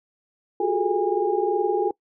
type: tone cluster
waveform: sine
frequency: 356.6 / 375.6 / 413.9 / 436.7 / 814 Hz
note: F4 / F#4 / G#4 / A4 / G#5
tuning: +36 / +26 / -6 / -13 / -35 cents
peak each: -26 dBFS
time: 0.6-1.91 s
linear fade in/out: 5 ms
effects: noise-tail reverb RT60 0.1 s tail -23 dB re dry